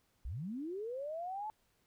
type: linear sweep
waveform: sine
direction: up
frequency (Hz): 46.25 to 877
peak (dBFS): -38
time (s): 0.25-1.5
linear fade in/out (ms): 0
effects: pink hiss -75 dBFS RMS until 1.86 s